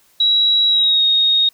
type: tone with pitch glide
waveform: sine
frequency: 3881 to 3732 Hz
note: B7 to A#7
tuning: -31 to +1 cents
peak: -11 dBFS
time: 0.2-1.49 s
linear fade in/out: 5 ms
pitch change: -68 cents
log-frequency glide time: 0.69-1.03 s
effects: white hiss -55 dBFS RMS until 1.53 s